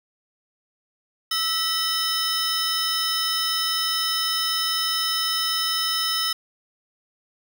square tone cluster, 1314 / 1941 / 3031 / 3734 / 5230 Hz, E6 / B6 / F#7 / A#7 / E8, -6 / -31 / +41 / +2 / -15 cents, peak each -30 / -34 / -28 / -31 / -26 dBFS, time 1.31-6.33 s, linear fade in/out 5 ms, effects none

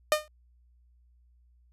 sawtooth tone with exponential decay, 609 Hz, D#5, 37 cents flat, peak -14 dBFS, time 0.12-0.28 s, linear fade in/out 1 ms, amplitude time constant 33 ms, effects added 60 Hz sine -59 dBFS peak until 1.72 s + resampled to 32000 Hz

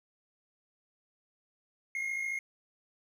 triangle tone pair together, 2093 / 2147 Hz, C7 / C7, 0 / +44 cents, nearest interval unison, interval 44 cents, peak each -39 / -31 dBFS, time 1.95-2.39 s, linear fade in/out 2 ms, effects none

